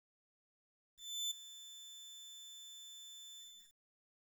30% pulse tone with ADSR envelope, 3520 Hz, A7, in tune, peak -33 dBFS, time 0.97-3.76 s, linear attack 340 ms, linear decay 8 ms, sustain -16 dB, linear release 360 ms, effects 11-bit

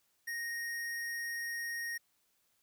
square tone, 1864.7 Hz, A#6, in tune, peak -37 dBFS, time 0.27-1.98 s, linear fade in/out 10 ms, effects white hiss -75 dBFS RMS until 2.62 s

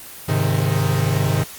45% pulse chord, Ab major, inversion none, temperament equal with one note detuned, 103.83 / 133.02 / 155.56 Hz, Ab2 / C3 / Eb3, 0 / +29 / 0 cents, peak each -21 dBFS, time 0.28-1.44 s, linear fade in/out 10 ms, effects white hiss -37 dBFS RMS until 1.58 s + Opus 32 kbps

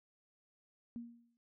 sine tone with exponential decay, 235.5 Hz, A#3, 18 cents sharp, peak -39 dBFS, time 0.96-1.37 s, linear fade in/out 0 ms, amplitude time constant 88 ms, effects none

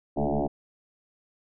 sine tone with frequency modulation, 212.6 Hz, G#3, 41 cents sharp, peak -23 dBFS, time 0.16-0.48 s, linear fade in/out 20 ms, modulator 72.1 Hz, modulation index 7.7, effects none

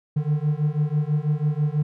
triangle beating tone pair, 146.83 / 152.93 Hz, D3 / D#3, 0 / -30 cents, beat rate 6.1 Hz, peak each -21 dBFS, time 0.16-1.83 s, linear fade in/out 10 ms, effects none

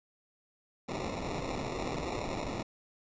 blue noise with sample-and-hold, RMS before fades -36 dBFS, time 0.88-2.63 s, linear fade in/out 10 ms, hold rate 1575 Hz, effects resampled to 16000 Hz

